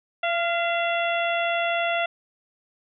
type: harmonic tone with a mistuned harmonic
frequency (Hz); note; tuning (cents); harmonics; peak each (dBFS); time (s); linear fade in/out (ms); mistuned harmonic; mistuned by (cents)
681; F5; -44; 1 / 2 / 3 / 4 / 5; -24 / -29 / -30 / -30 / -34; 0.23-2.06; 5; 2; +40
effects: none